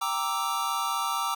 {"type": "chord", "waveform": "square", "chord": "E half-diminished seventh", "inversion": "first", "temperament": "equal", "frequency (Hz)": [784, 932.3, 1174.7, 1318.5], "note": ["G5", "Bb5", "D6", "E6"], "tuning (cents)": [0, 0, 0, 0], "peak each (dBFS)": [-36, -33, -31, -33], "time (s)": [0.01, 1.35], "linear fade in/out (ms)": 10, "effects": []}